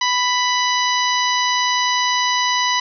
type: harmonic tone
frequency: 991 Hz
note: B5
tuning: 6 cents sharp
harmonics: 1 / 2 / 3 / 4 / 5 / 6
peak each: -19 / -22 / -24 / -25 / -26 / -27 dBFS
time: 0.01-2.8 s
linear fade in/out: 5 ms
effects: none